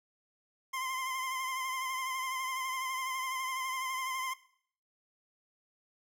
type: tone with vibrato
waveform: 25% pulse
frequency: 1043 Hz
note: C6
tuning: 6 cents flat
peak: -30 dBFS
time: 0.73-4.34 s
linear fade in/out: 10 ms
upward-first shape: triangle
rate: 12 Hz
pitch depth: 45 cents each way
effects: noise-tail reverb RT60 0.6 s tail -18 dB re dry